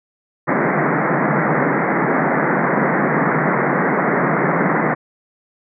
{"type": "band-pass noise", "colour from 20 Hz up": "pink", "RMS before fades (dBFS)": -17, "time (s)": [0.47, 4.95], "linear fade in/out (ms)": 20, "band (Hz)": [140, 2100], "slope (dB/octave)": 96, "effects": []}